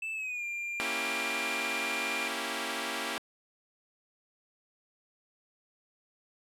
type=tone with pitch glide; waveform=triangle; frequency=2637 to 2390 Hz; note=E7 to D7; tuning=0 to +30 cents; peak=-32 dBFS; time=0.02-2.28 s; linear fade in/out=5 ms; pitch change=-170 cents; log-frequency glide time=0.13-0.44 s
type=chord; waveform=5% pulse; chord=A# diminished seventh; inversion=none; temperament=equal; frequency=233.1 / 277.2 / 329.6 / 392 Hz; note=A#3 / C#4 / E4 / G4; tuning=0 / 0 / 0 / 0 cents; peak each=-27 dBFS; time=0.8-3.18 s; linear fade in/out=0 ms
effects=low-pass 12000 Hz 12 dB/octave